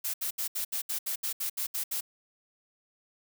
blue noise bursts, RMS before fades -32 dBFS, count 12, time 0.04-2.009 s, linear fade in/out 10 ms, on 99 ms, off 71 ms, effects none

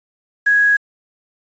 sine tone with quantisation, 1661.2 Hz, G#6, in tune, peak -10 dBFS, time 0.46-0.77 s, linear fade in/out 10 ms, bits 6, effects resampled to 16000 Hz

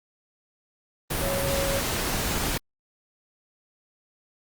sine tone in noise, 552 Hz, C#5, 7 cents flat, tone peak -27 dBFS, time 1.21-1.8 s, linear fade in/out 10 ms, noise pink, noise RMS -27 dBFS, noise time 1.1-2.58 s, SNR -3 dB, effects Opus 32 kbps

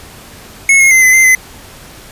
square tone with pitch steps, 2188 / 2158 / 2069 / 2029 / 2078 / 2039 Hz, C#7 / C#7 / C7 / B6 / C7 / C7, -23 / -47 / -20 / +46 / -12 / -45 cents, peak -5 dBFS, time 0.69-1.35 s, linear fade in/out 2 ms, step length 110 ms, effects pink hiss -35 dBFS RMS until 2.11 s + resampled to 32000 Hz

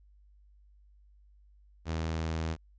sawtooth tone, 80.6 Hz, E2, 38 cents flat, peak -27 dBFS, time 1.85-2.57 s, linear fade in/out 50 ms, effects added 50 Hz sine -57 dBFS peak until 2.78 s + resampled to 16000 Hz

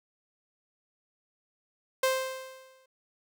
sawtooth tone with exponential decay, 523.3 Hz, C5, in tune, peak -18 dBFS, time 2.03-2.86 s, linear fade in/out 5 ms, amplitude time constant 180 ms, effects none

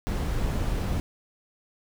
brown noise, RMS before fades -27 dBFS, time 0.07-1 s, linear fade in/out 0 ms, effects none

